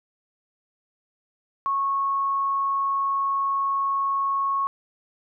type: tone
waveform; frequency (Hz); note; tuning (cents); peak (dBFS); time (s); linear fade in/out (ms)
sine; 1100; C#6; -14; -21; 1.66-4.67; 0
effects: none